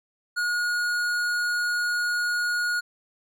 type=tone with tanh clipping; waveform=sine; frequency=1442 Hz; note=F#6; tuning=45 cents flat; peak=-25 dBFS; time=0.36-2.81 s; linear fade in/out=20 ms; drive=15 dB; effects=none